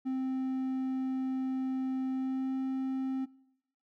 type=tone with pitch glide; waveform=triangle; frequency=261.6 to 263.9 Hz; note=C4 to C4; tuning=0 to +15 cents; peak=-28 dBFS; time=0.05-3.26 s; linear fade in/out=20 ms; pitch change=+15 cents; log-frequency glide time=2.11-2.55 s; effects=noise-tail reverb RT60 0.8 s tail -22 dB re dry

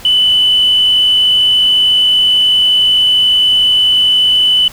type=tone with frequency modulation; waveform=sine; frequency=2997 Hz; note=F#7; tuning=22 cents sharp; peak=-6 dBFS; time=0.05-4.68 s; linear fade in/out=2 ms; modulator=51.3 Hz; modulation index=0.63; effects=tanh soft clip ceiling -2 dBFS + pink hiss -34 dBFS RMS until 4.72 s

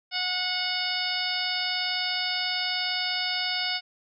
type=harmonic tone with a mistuned harmonic; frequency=731 Hz; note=F#5; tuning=21 cents flat; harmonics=1 / 2 / 3 / 4 / 5 / 6 / 7; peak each=-36 / -35 / -33 / -33 / -34 / -33 / -32 dBFS; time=0.11-3.81 s; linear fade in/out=50 ms; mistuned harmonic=6; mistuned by=+48 cents; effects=none

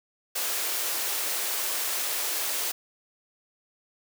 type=high-pass noise; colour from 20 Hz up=white; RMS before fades=-29 dBFS; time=0.35-2.72 s; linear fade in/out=10 ms; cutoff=340 Hz; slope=24 dB/octave; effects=none

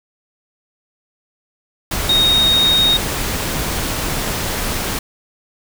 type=tone in noise; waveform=sine; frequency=3729 Hz; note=A#7; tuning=in tune; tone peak=-11 dBFS; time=2.09-2.97 s; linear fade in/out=5 ms; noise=pink; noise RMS=-21 dBFS; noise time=1.91-4.99 s; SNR=+7 dB; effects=none

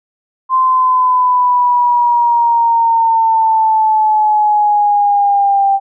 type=exponential sweep; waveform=sine; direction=down; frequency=1043 to 785 Hz; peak=-8 dBFS; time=0.49-5.8 s; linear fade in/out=50 ms; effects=none

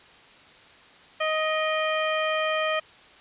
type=harmonic tone with a mistuned harmonic; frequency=626 Hz; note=D#5; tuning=10 cents sharp; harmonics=1 / 2 / 3 / 4 / 5; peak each=-26 / -29 / -31 / -32 / -33 dBFS; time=1.2-2.8 s; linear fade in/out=10 ms; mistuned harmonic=4; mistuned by=-42 cents; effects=white hiss -51 dBFS RMS until 3.2 s + resampled to 8000 Hz

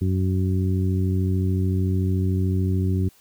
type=harmonic tone; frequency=93.6 Hz; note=F#2; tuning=20 cents sharp; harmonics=1 / 2 / 3 / 4; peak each=-20 / -26 / -30 / -32 dBFS; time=0.01-3.09 s; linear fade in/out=10 ms; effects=white hiss -56 dBFS RMS until 3.2 s

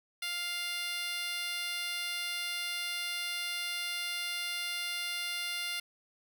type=tone with high-pass filter; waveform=10% pulse; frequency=700 Hz; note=F5; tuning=4 cents sharp; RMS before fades=-36 dBFS; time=0.22-5.8 s; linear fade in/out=5 ms; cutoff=2000 Hz; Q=0.85; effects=none

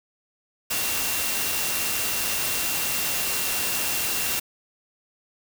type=tone in noise; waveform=sine; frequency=2744 Hz; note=F7; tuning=31 cents flat; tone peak=-34 dBFS; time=0.7-4.4 s; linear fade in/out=10 ms; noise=white; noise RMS=-26 dBFS; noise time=0.7-4.4 s; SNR=-11 dB; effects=none

